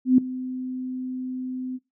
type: tone with ADSR envelope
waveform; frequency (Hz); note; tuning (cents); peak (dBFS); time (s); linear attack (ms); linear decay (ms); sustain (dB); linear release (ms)
sine; 255.8; C4; -39; -10; 0.05-1.79; 130; 4; -18; 36
effects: noise-tail reverb RT60 0.2 s tail -18 dB re dry